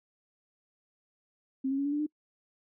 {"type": "tone with pitch steps", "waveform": "sine", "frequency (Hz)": [265.8, 272.6, 279.7, 286.9, 294.2, 301.8], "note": ["C4", "C#4", "C#4", "D4", "D4", "D4"], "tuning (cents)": [27, -29, 16, -40, 3, 47], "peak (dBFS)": -27, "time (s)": [1.64, 2.066], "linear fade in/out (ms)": 10, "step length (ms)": 71, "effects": ["noise-tail reverb RT60 0.1 s tail -26 dB re dry"]}